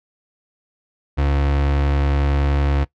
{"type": "tone", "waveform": "35% pulse", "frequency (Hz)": 70.7, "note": "C#2", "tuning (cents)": 35, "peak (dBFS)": -14, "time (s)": [1.17, 2.85], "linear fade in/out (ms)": 20, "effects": ["noise-tail reverb RT60 0.1 s tail -19 dB re dry", "low-pass 3000 Hz 12 dB/octave"]}